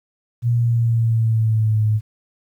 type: tone with pitch glide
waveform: sine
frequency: 118.9 to 107.78 Hz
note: A#2 to A2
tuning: +35 to -35 cents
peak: -14 dBFS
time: 0.42-2.01 s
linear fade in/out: 50 ms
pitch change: -170 cents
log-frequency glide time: 0.54-1.83 s
effects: 9-bit